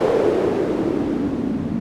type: noise with low-pass filter sweep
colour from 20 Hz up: blue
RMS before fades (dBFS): -20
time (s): 0-1.8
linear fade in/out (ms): 10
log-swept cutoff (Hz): 480 to 220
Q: 3.5
effects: none